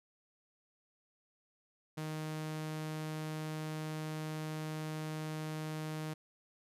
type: tone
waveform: sawtooth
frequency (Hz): 155.56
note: D#3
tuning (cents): 0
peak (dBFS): -34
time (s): 1.97-6.14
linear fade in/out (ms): 10
effects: resampled to 32000 Hz